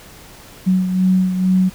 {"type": "beating tone pair", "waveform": "sine", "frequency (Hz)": [185.4, 187.6], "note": ["F#3", "F#3"], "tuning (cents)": [4, 24], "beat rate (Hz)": 2.2, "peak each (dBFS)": [-13, -21], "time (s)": [0.66, 1.7], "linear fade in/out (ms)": 20, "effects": ["pink hiss -41 dBFS RMS until 1.74 s"]}